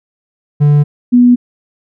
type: tone pair in turn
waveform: triangle / sine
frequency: 146.5 / 244.7 Hz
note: D3 / B3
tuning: -4 / -16 cents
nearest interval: major sixth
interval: 888 cents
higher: second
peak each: -3 dBFS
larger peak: neither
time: 0.6-0.84 / 1.12-1.36 s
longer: neither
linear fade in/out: 20 ms
effects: none